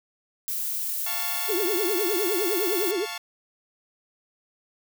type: noise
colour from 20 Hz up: violet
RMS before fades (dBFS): -29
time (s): 0.48-2.91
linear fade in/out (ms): 0
type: chord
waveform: 10% pulse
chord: F augmented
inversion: none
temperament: equal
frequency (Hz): 698.5 / 880 / 1108.7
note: F5 / A5 / C#6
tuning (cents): 0 / 0 / 0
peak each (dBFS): -28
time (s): 1.06-3.18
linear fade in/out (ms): 5
type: tone with vibrato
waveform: sine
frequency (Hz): 383.4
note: G4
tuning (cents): -38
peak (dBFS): -24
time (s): 1.48-3.06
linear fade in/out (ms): 20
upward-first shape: triangle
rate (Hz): 9.8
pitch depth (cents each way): 270
effects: none